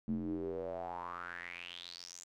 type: tone with band-pass filter sweep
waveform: square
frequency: 43.65 Hz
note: F1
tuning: in tune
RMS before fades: -42 dBFS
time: 0.08-2.24 s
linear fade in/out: 0 ms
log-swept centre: 210 to 7200 Hz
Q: 6.7
effects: none